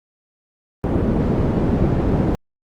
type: low-pass noise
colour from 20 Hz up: white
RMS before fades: -18 dBFS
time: 0.84-2.35 s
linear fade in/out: 0 ms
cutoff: 280 Hz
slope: 12 dB/octave
effects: Opus 32 kbps